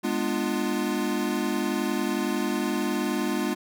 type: chord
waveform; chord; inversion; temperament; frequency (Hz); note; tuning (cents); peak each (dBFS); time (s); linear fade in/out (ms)
square; G# diminished seventh; none; equal with one note detuned; 207.7 / 246.9 / 298.3 / 349.2; G#3 / B3 / D4 / F4; 0 / 0 / +27 / 0; -31; 0.03-3.55; 20
effects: none